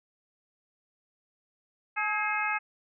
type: harmonic tone with a mistuned harmonic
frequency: 425.8 Hz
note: G#4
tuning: 43 cents sharp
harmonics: 2 / 3 / 4 / 5 / 6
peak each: -33 / -33 / -33 / -33 / -33 dBFS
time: 1.96-2.59 s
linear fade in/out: 20 ms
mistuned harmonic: 4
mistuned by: -61 cents
effects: none